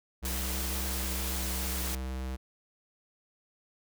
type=tone; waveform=square; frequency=64.9 Hz; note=C2; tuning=13 cents flat; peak=-34 dBFS; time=0.22-2.37 s; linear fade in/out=20 ms
type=high-pass noise; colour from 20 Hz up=white; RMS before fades=-36 dBFS; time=0.25-1.95 s; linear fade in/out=2 ms; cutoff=120 Hz; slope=24 dB/octave
effects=none